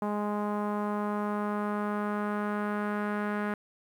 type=tone with low-pass filter sweep; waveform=sawtooth; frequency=207.7 Hz; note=G#3; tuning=in tune; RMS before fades=-31 dBFS; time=0.02-3.54 s; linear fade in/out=2 ms; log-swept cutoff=1000 to 1600 Hz; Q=2.4; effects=10-bit